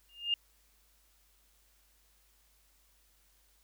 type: tone with exponential growth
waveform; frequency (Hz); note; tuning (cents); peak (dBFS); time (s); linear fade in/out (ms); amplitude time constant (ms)
sine; 2820; F7; +16; -24; 0.09-0.34; 2; 54
effects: added 50 Hz sine -69 dBFS peak until 3.63 s + white hiss -69 dBFS RMS until 3.63 s